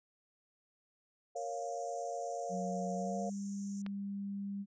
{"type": "chord", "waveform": "sine", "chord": "Bb minor", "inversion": "none", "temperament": "equal", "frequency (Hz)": [466.2, 554.4, 698.5], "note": ["Bb4", "Db5", "F5"], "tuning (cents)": [0, 0, 0], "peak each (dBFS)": [-43, -42, -39], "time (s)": [1.35, 3.3], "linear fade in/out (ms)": 10}
{"type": "high-pass noise", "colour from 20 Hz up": "white", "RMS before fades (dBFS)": -47, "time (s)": [1.36, 3.82], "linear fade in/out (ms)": 5, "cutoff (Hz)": 5700, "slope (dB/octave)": 96}
{"type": "tone with pitch glide", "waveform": "sine", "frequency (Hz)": [185, 199.43], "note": ["F#3", "G3"], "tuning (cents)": [0, 30], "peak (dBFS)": -37, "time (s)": [2.49, 4.66], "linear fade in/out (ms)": 50, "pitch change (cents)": 130, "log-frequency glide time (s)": [2.95, 3.28]}
{"type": "click", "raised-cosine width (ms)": 0.3, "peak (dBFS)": -29, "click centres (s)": 3.864}
{"effects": ["resampled to 16000 Hz"]}